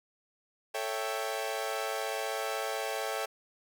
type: chord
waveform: sawtooth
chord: A dominant seventh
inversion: none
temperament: equal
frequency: 440 / 554.4 / 659.3 / 784 Hz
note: A4 / C#5 / E5 / G5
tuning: 0 / 0 / 0 / 0 cents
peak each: -34 dBFS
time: 0.74-3.26 s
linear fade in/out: 10 ms
effects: none